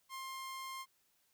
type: tone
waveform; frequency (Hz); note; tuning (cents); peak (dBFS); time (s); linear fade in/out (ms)
sawtooth; 1059; C6; +21; -39; 0.09-0.86; 50
effects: white hiss -75 dBFS RMS until 1.33 s